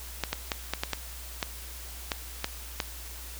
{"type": "clicks", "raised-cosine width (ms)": 0.2, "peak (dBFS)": -10, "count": 10, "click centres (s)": [0.237, 0.33, 0.518, 0.736, 0.835, 0.933, 1.428, 2.118, 2.444, 2.802], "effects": ["added 60 Hz sine -42 dBFS peak until 3.39 s", "white hiss -44 dBFS RMS until 3.39 s"]}